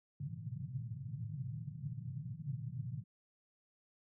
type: band-pass noise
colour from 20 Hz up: white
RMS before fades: -43 dBFS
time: 0.2-3.04 s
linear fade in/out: 2 ms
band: 110 to 150 Hz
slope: 48 dB/octave
effects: none